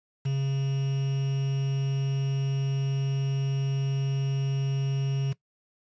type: tone with quantisation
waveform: triangle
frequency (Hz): 136.5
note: C#3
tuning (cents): -26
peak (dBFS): -22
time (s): 0.25-5.33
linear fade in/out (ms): 10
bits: 7
effects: noise-tail reverb RT60 0.1 s tail -18 dB re dry + resampled to 16000 Hz